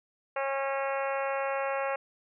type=harmonic tone; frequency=273 Hz; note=C#4; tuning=26 cents flat; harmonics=2 / 3 / 4 / 5 / 6 / 7 / 8 / 9 / 10; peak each=-31 / -35 / -37 / -39 / -41 / -42 / -43 / -44 / -45 dBFS; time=0.36-1.96 s; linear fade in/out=5 ms; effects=none